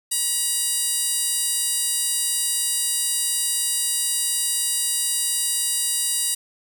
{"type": "tone with high-pass filter", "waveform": "15% pulse", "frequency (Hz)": 959, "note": "A#5", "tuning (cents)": 49, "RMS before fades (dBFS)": -23, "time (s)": [0.11, 6.35], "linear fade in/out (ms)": 10, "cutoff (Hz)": 6900, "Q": 1.8, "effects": []}